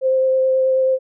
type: tone with vibrato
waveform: sine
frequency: 523.3 Hz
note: C5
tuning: in tune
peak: -13 dBFS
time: 0.01-0.99 s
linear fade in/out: 50 ms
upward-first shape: sine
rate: 9.3 Hz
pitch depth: 9 cents each way
effects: none